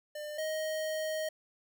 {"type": "tone pair in turn", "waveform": "square", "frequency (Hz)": [599, 626.2], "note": ["D5", "D#5"], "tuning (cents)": [34, 11], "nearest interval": "minor second", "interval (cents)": 77, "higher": "second", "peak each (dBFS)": [-39, -33], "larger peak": "second", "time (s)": [[0.15, 0.38], [0.38, 1.29]], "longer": "second", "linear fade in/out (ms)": 5, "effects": []}